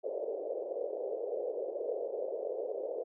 pink band-pass noise, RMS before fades -37 dBFS, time 0.03-3.04 s, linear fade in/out 20 ms, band 430 to 580 Hz, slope 48 dB/octave, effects none

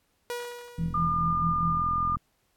sawtooth tone with exponential decay, 482.8 Hz, B4, 39 cents flat, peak -26 dBFS, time 0.3-1.41 s, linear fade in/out 0 ms, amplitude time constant 240 ms
sine tone with tremolo, 164.81 Hz, E3, in tune, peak -26 dBFS, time 0.78-1.81 s, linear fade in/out 5 ms, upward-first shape sine, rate 4.7 Hz, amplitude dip 80%
click train, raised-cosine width 5 ms, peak -24 dBFS, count 60, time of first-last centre 0.79-2.169 s, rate 42.8 Hz
sine tone, 1206 Hz, D6, 46 cents sharp, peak -24 dBFS, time 0.94-2.16 s, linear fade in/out 5 ms
effects pink hiss -71 dBFS RMS until 2.56 s + AAC 64 kbps

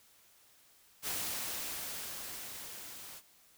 white noise with level ramp, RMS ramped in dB -36 to -49 dBFS, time 1.02-3.22 s, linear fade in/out 50 ms, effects white hiss -64 dBFS RMS until 3.57 s

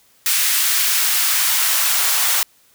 white noise with high-pass filter sweep, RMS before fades -17 dBFS, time 0.26-2.43 s, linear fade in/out 2 ms, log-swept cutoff 1800 to 850 Hz, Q 0.97, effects white hiss -55 dBFS RMS until 2.74 s

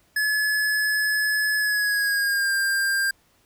square tone with pitch glide, 1709 to 1594.6 Hz, G#6 to G6, +49 to +29 cents, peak -21 dBFS, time 0.16-3.11 s, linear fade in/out 5 ms, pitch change -120 cents, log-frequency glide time 1.57-2.53 s, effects pink hiss -62 dBFS RMS until 3.45 s

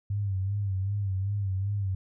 sine tone with vibrato, 98.4 Hz, G2, 7 cents sharp, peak -26 dBFS, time 0.1-1.95 s, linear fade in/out 5 ms, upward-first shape sine, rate 2.6 Hz, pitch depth 74 cents each way, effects none

